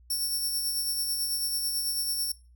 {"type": "tone with tremolo", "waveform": "10% pulse", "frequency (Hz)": 5450, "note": "F8", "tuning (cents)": -43, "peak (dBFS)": -20, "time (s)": [0.1, 2.32], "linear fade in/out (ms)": 5, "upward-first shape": "sine", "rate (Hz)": 9.1, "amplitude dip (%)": 35, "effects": ["noise-tail reverb RT60 0.3 s tail -20 dB re dry", "added 60 Hz sine -53 dBFS peak until 2.55 s"]}